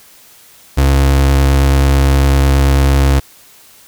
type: tone with vibrato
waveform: 35% pulse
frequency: 68.5 Hz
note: C#2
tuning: 20 cents flat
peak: -6 dBFS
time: 0.77-3.2 s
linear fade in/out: 10 ms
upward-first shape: square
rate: 9.6 Hz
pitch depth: 9 cents each way
effects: white hiss -43 dBFS RMS until 3.87 s